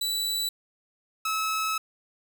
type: tone pair in turn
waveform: sawtooth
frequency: 3951 / 1295.1 Hz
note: B7 / E6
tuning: 0 / -31 cents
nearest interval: octave + perfect fifth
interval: 1931 cents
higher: first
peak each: -23 / -22 dBFS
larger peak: second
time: 0.01-0.49 / 1.25-1.78 s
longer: second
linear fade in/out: 5 ms
effects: none